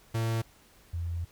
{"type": "tone pair in turn", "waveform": ["45% pulse", "sine"], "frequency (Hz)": [113.6, 84.99], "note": ["A#2", "F2"], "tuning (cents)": [-44, -47], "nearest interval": "perfect fourth", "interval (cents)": 503, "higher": "first", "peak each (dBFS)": [-27, -30], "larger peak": "first", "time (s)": [[0.14, 0.42], [0.93, 1.25]], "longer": "second", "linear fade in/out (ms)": 10, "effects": ["pink hiss -59 dBFS RMS until 1.31 s"]}